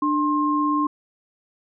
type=tone pair together; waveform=sine; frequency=297.2 / 1062.2 Hz; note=D4 / C6; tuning=+21 / +26 cents; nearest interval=octave + minor seventh; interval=2205 cents; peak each=-21 / -21 dBFS; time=0.02-0.87 s; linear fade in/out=5 ms; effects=none